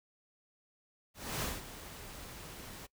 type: noise with ADSR envelope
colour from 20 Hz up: pink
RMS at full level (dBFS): -35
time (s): 1.14-2.87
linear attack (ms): 280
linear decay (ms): 190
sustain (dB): -13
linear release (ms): 17
effects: noise-tail reverb RT60 0.1 s tail -21 dB re dry